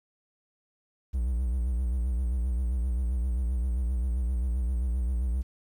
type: tone with vibrato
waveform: triangle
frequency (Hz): 61.5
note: B1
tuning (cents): -7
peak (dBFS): -23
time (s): 1.13-5.43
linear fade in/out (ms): 20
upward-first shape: sine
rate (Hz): 7.6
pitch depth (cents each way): 120
effects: 10-bit